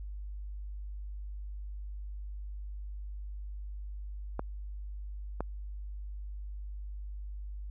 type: clicks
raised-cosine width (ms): 1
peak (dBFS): -19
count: 2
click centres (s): 4.394 / 5.406
effects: added 50 Hz sine -38 dBFS peak until 7.7 s